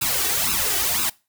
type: noise with flanger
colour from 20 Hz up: white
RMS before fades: -22 dBFS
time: 0.01-1.1 s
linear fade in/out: 10 ms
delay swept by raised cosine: 0.77 to 2.67 ms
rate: 2 Hz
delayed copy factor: +0.8
effects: noise-tail reverb RT60 0.3 s tail -23 dB re dry